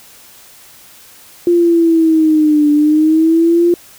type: linear two-way sweep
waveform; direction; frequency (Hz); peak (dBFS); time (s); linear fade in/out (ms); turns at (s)
sine; down then up; 349.2 to 293.7 to 349.2; -7; 1.47-3.74; 2; 2.71
effects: white hiss -41 dBFS RMS until 3.98 s